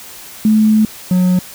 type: tone pair in turn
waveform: sine / triangle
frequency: 216.4 / 181.97 Hz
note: A3 / F#3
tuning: -29 / -29 cents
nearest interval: minor third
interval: 300 cents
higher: first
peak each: -7 dBFS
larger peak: neither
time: 0.45-0.85 / 1.11-1.39 s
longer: first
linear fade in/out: 2 ms
effects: white hiss -34 dBFS RMS until 1.54 s